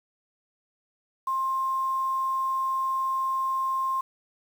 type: tone with quantisation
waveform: sine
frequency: 1059 Hz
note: C6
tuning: 21 cents sharp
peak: -24 dBFS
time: 1.27-4.01 s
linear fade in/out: 5 ms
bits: 8
effects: none